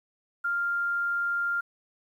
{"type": "tone", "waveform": "sine", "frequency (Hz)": 1396.9, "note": "F6", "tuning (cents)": 0, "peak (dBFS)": -25, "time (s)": [0.44, 1.61], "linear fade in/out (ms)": 10, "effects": ["10-bit"]}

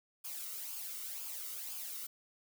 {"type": "noise with flanger", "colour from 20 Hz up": "blue", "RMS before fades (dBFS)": -43, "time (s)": [0.24, 2.07], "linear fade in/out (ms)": 10, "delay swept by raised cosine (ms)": [0.51, 1.22], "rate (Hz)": 2, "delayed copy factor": -0.6, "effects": []}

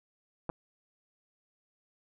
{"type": "clicks", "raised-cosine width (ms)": 1, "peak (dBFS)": -21, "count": 2, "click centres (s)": [0.493, 0.499], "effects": []}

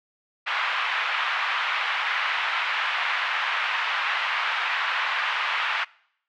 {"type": "band-pass noise", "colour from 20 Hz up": "pink", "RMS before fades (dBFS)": -26, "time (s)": [0.46, 5.85], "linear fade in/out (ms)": 20, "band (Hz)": [1000, 3000], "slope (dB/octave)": 24, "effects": ["noise-tail reverb RT60 0.7 s tail -24 dB re dry"]}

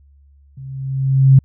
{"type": "tone with level ramp", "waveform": "sine", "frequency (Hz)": 134.3, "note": "C3", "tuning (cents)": 46, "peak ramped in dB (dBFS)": [-31, -3], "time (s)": [0.57, 1.39], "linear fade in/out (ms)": 5, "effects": ["added 70 Hz sine -46 dBFS peak until 1.44 s"]}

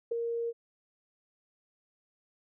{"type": "tone with ADSR envelope", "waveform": "sine", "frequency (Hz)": 466.2, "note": "A#4", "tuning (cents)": 0, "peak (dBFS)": -25, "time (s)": [0.11, 0.53], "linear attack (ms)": 10, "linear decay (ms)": 4, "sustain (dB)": -5, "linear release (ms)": 41, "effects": []}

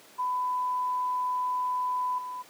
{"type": "tone with level steps", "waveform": "sine", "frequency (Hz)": 1000, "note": "B5", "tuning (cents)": 21, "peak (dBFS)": [-26, -34], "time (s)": [0.18, 2.43], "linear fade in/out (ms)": 20, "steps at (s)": 2.18, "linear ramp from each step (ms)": 5, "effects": ["pink hiss -53 dBFS RMS until 2.49 s", "high-pass 300 Hz 12 dB/octave"]}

